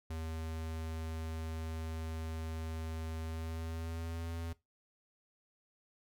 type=tone with pitch glide; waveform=square; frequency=80.5 to 83.19 Hz; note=E2 to E2; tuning=-41 to +16 cents; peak=-39 dBFS; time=0.1-4.53 s; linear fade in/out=5 ms; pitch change=+57 cents; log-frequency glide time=3.21-4.3 s; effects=noise-tail reverb RT60 0.2 s tail -19 dB re dry